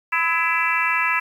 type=harmonic tone with a mistuned harmonic; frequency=334.3 Hz; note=E4; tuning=24 cents sharp; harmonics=3 / 4 / 5 / 6 / 7 / 8; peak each=-25 / -25 / -25 / -25 / -25 / -25 dBFS; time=0.12-1.2 s; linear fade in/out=10 ms; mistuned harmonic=4; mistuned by=-47 cents; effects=8-bit